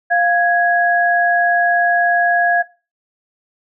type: tone pair together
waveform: sine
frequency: 698.8 / 1662 Hz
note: F5 / G#6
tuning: +1 / +1 cents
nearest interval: octave + minor third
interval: 1500 cents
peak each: -14 dBFS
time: 0.1-2.63 s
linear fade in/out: 20 ms
effects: noise-tail reverb RT60 0.3 s tail -17 dB re dry